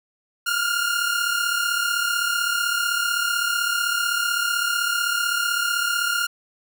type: tone pair together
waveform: sawtooth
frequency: 1392.2 / 1428 Hz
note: F6 / F6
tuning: -6 / +38 cents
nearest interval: unison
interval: 44 cents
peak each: -20 dBFS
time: 0.46-6.27 s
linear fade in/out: 10 ms
effects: none